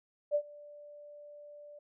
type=tone with ADSR envelope; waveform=sine; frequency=587.3 Hz; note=D5; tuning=in tune; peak=-24 dBFS; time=0.31-1.79 s; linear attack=39 ms; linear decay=70 ms; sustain=-24 dB; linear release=6 ms; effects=none